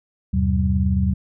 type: tone cluster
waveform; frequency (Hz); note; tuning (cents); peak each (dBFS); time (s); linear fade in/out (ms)
sine; 78.5 / 97 / 126.8 / 190.6; D#2 / G2 / B2 / G3; +16 / -18 / +46 / -48; -19 / -25 / -26 / -21; 0.33-1.14; 10
effects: none